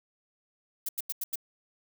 violet noise bursts, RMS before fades -32 dBFS, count 5, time 0.86-1.357 s, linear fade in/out 5 ms, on 29 ms, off 88 ms, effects none

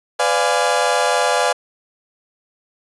30% pulse chord, B diminished seventh, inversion none, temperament equal with one note detuned, 503.4 / 587.3 / 698.5 / 830.6 Hz, B4 / D5 / F5 / Ab5, +33 / 0 / 0 / 0 cents, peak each -18 dBFS, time 0.19-1.53 s, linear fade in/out 10 ms, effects resampled to 24000 Hz

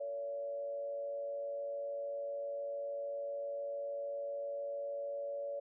sine tone with frequency modulation, 567 Hz, C#5, 39 cents sharp, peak -37 dBFS, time 0-5.6 s, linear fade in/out 10 ms, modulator 107 Hz, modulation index 0.37, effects none

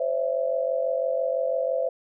sine tone cluster, 519 / 565 / 662 Hz, C5 / C#5 / E5, -14 / +33 / +7 cents, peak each -25 / -29 / -28 dBFS, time 0-1.89 s, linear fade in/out 5 ms, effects none

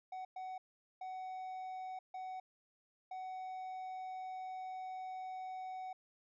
triangle tone bursts at uneven times, 748 Hz, F#5, 19 cents sharp, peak -40 dBFS, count 5, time 0.12-0.25 / 0.36-0.58 / 1.01-1.99 / 2.14-2.4 / 3.11-5.93 s, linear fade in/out 5 ms, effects resampled to 16000 Hz

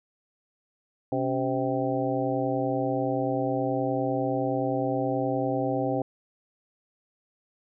harmonic tone with a mistuned harmonic, 129.7 Hz, C3, 15 cents flat, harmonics 1 / 2 / 3 / 4 / 5 / 6, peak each -33 / -29 / -33 / -30 / -33 / -32 dBFS, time 1.12-6.02 s, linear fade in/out 2 ms, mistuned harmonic 2, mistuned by +120 cents, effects none

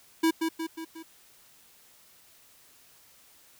square tone with echo, 325 Hz, E4, 24 cents flat, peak -21 dBFS, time 0.23-0.31 s, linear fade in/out 10 ms, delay 180 ms, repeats 4, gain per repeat -5 dB, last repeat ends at 1.03 s, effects white hiss -58 dBFS RMS until 3.59 s

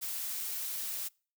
blue noise, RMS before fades -37 dBFS, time 0.01-1.09 s, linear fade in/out 20 ms, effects noise-tail reverb RT60 0.4 s tail -26 dB re dry

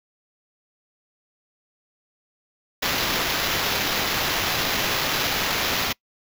blue noise with sample-and-hold, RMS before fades -24 dBFS, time 2.82-5.93 s, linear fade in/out 10 ms, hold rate 8820 Hz, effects noise-tail reverb RT60 0.1 s tail -25 dB re dry

